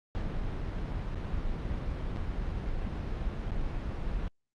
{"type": "noise with dropouts", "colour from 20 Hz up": "brown", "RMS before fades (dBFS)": -33, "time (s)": [0.15, 4.28], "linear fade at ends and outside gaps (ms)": 0, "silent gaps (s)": [[1.146, 1.156], [2.162, 2.17], [3.508, 3.518]], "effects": ["low-pass 4000 Hz 12 dB/octave", "Opus 48 kbps"]}